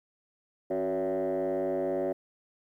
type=tone with frequency modulation; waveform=sine; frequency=468.5 Hz; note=A#4; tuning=9 cents sharp; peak=-25 dBFS; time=0.7-2.13 s; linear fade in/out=10 ms; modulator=97.8 Hz; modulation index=2; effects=tanh soft clip ceiling -25 dBFS + 11-bit